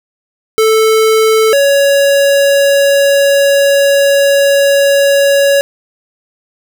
square tone pair in turn, 440 / 559.4 Hz, A4 / C#5, 0 / +16 cents, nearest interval major third, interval 416 cents, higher second, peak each -7 dBFS, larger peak neither, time 0.58-1.53 / 1.53-5.61 s, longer second, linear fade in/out 0 ms, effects none

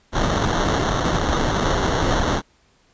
pink noise with sample-and-hold, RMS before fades -20 dBFS, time 0.12-2.42 s, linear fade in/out 50 ms, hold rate 2450 Hz, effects pink hiss -59 dBFS RMS until 2.93 s + resampled to 16000 Hz

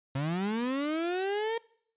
35% pulse linear sweep, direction up, 130.7 to 464.5 Hz, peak -27 dBFS, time 0.15-1.58 s, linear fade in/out 5 ms, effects noise-tail reverb RT60 0.6 s tail -23 dB re dry + resampled to 8000 Hz

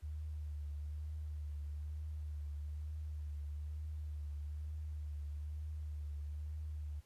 sine tone with vibrato, 75 Hz, D2, 37 cents sharp, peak -40 dBFS, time 0.02-7.01 s, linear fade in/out 20 ms, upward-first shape triangle, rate 1.1 Hz, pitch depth 45 cents each way, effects pink hiss -71 dBFS RMS until 7.05 s + resampled to 32000 Hz

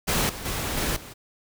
pink noise with level steps, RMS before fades -23 / -36 / -29 / -26 / -42 dBFS, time 0.07-1.14 s, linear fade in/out 20 ms, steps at 0.29 / 0.45 / 0.77 / 0.96 s, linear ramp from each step 5 ms, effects none

